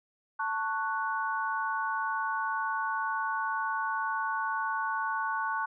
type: chord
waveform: sine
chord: F# minor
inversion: first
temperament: just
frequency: 888 / 1110 / 1480 Hz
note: A5 / C#6 / F#6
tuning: +16 / +2 / 0 cents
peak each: -33 dBFS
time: 0.39-5.66 s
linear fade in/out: 10 ms
effects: none